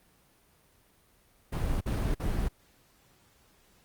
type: noise bursts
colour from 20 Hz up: brown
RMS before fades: -29 dBFS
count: 3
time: 1.52-2.486 s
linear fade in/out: 10 ms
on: 290 ms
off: 48 ms
effects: pink hiss -64 dBFS RMS until 3.84 s + Opus 32 kbps